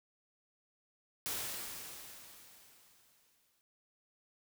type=noise with exponential decay; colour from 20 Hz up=white; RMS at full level=-37 dBFS; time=1.26-3.61 s; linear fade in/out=0 ms; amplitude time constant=510 ms; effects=none